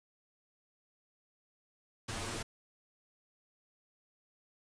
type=noise with comb filter; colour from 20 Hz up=pink; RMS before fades=-39 dBFS; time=2.08-2.43 s; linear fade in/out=10 ms; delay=8.8 ms; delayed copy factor=+0.9; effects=resampled to 22050 Hz